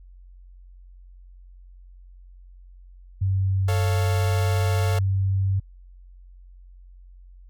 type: tone with pitch glide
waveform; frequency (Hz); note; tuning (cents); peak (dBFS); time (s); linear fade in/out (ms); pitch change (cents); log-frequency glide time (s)
sine; 96 to 96.61; G2 to G2; -36 to -25; -19; 3.21-5.6; 10; +11; 4.17-4.3
type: chord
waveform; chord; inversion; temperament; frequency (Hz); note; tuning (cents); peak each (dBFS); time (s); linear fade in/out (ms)
sawtooth; A augmented; none; equal; 440 / 554.4 / 698.5; A4 / C#5 / E#5; 0 / 0 / 0; -27 / -29 / -29; 3.68-4.99; 5
effects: added 45 Hz sine -44 dBFS peak until 7.49 s